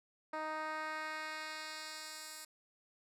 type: tone with band-pass filter sweep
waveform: 10% pulse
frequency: 311.1 Hz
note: D#4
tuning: in tune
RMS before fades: -43 dBFS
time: 0.33-2.45 s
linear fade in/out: 5 ms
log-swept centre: 840 to 9200 Hz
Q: 0.87
effects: none